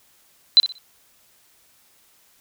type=tone with echo; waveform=sine; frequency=4035 Hz; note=B7; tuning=36 cents sharp; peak=-7 dBFS; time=0.57-0.6 s; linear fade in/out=0 ms; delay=61 ms; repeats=3; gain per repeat=-12 dB; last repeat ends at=0.783 s; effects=white hiss -58 dBFS RMS until 2.4 s